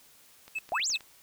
click train, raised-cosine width 0.2 ms, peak -30 dBFS, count 6, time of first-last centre 0.48-1.007 s, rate 9.48 Hz
triangle tone bursts, 2603 Hz, E7, 22 cents flat, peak -28 dBFS, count 3, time 0.55-0.976 s, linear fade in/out 10 ms, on 42 ms, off 150 ms
sine exponential two-way sweep, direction up then down, 622.3 to 7902 to 3542 Hz, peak -27 dBFS, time 0.72-0.96 s, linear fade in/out 0 ms, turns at 0.88 s
effects white hiss -58 dBFS RMS until 1.22 s

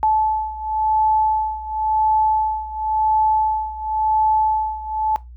sine beating tone pair, 867 / 867.94 Hz, A5 / A5, -26 / -24 cents, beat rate 0.94 Hz, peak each -18 / -21 dBFS, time 0.03-5.16 s, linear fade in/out 0 ms, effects noise-tail reverb RT60 0.2 s tail -19 dB re dry + added 60 Hz sine -36 dBFS peak until 5.36 s

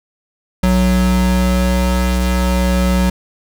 square tone pair together, 61.74 / 184.9 Hz, B1 / F#3, 0 / -1 cents, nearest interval octave + perfect fifth, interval 1899 cents, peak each -15 dBFS, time 0.63-3.1 s, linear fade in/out 5 ms, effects none

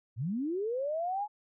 sine linear sweep, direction up, 98.6 to 854 Hz, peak -30 dBFS, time 0.16-1.28 s, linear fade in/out 50 ms, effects none

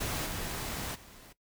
pink noise with level steps, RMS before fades -34 / -37 / -53 dBFS, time 0-1.33 s, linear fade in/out 10 ms, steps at 0.25 / 0.94 s, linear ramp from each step 20 ms, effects noise-tail reverb RT60 0.1 s tail -17 dB re dry

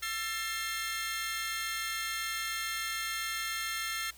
sawtooth tone cluster, 1340 / 1774 / 2121 / 3205 Hz, E6 / A6 / C7 / G7, +28 / +14 / +23 / +38 cents, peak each -35 / -36 / -34 / -38 dBFS, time 0.02-4.11 s, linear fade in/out 10 ms, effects added 60 Hz sine -58 dBFS peak until 4.17 s + white hiss -56 dBFS RMS until 4.17 s

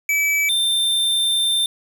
square tone pair in turn, 2300 / 3585 Hz, D7 / A7, -37 / +32 cents, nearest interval minor sixth, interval 769 cents, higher second, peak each -17 dBFS, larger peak neither, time 0.09-0.49 / 0.49-1.66 s, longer second, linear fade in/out 2 ms, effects none

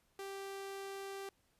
sawtooth tone, 392 Hz, G4, in tune, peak -39 dBFS, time 0.19-1.29 s, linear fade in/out 2 ms, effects pink hiss -75 dBFS RMS until 1.59 s + resampled to 32000 Hz

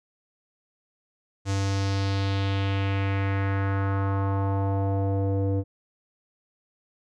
square tone with low-pass filter sweep, 98 Hz, G2, in tune, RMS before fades -25 dBFS, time 1.45-5.64 s, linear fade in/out 50 ms, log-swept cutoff 7000 to 440 Hz, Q 2.2, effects none

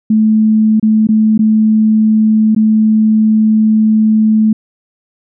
sine tone with dropouts, 217.3 Hz, A3, 21 cents flat, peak -6 dBFS, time 0.1-4.53 s, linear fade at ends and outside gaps 5 ms, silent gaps 0.798-0.827 / 1.071-1.088 / 1.378-1.391 / 2.549-2.562 s, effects none

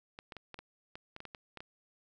clicks, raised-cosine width 0.3 ms, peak -29 dBFS, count 12, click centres 0.189 / 0.322 / 0.367 / 0.543 / 0.59 / 0.955 / 1.164 / 1.204 / 1.253 / 1.348 / 1.573 / 1.605 s, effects none

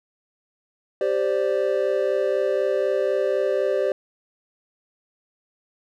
triangle chord, G suspended fourth, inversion none, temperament equal, 392 / 523.3 / 587.3 Hz, G4 / C5 / D5, 0 / 0 / 0 cents, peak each -22 dBFS, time 1.01-3.92 s, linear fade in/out 2 ms, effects none

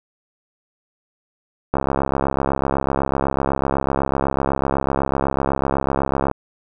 click train, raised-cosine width 1 ms, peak -5 dBFS, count 312, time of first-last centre 1.74-6.314 s, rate 68 Hz, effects none

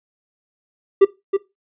triangle tone with echo, 392 Hz, G4, in tune, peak -4 dBFS, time 1.01-1.05 s, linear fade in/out 10 ms, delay 320 ms, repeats 1, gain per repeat -8 dB, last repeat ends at 1.37 s, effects noise-tail reverb RT60 0.2 s tail -17 dB re dry + resampled to 8000 Hz

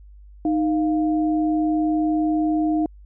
sine tone pair together, 310.1 / 698.5 Hz, D#4 / F5, -6 / 0 cents, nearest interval octave + major second, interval 1406 cents, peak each -18 / -27 dBFS, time 0.45-2.86 s, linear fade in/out 2 ms, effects added 50 Hz sine -42 dBFS peak until 3.05 s

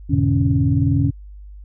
sine tone cluster, 87.1 / 107.9 / 126.9 / 148.6 / 278.4 Hz, F2 / A2 / B2 / D3 / C#4, -4 / -33 / +47 / +21 / +8 cents, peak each -20 dBFS, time 0.09-1.11 s, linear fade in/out 20 ms, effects tanh soft clip ceiling -3 dBFS + added 50 Hz sine -35 dBFS peak until 1.64 s

